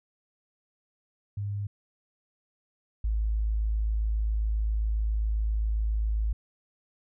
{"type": "tone pair in turn", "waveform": "sine", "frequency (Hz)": [101.6, 53.72], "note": ["G#2", "A1"], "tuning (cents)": [-38, -41], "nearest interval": "major seventh", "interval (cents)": 1103, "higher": "first", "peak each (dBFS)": [-29, -24], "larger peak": "second", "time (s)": [[1.37, 1.67], [3.04, 6.33]], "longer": "second", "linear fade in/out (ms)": 5, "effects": []}